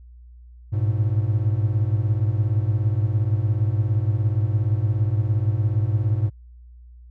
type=tone cluster; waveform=triangle; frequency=102.7 / 109.2 / 119.9 Hz; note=G#2 / A2 / A#2; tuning=-19 / -13 / +49 cents; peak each=-18 / -27 / -22 dBFS; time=0.72-6.3 s; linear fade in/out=20 ms; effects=added 60 Hz sine -42 dBFS peak until 7.1 s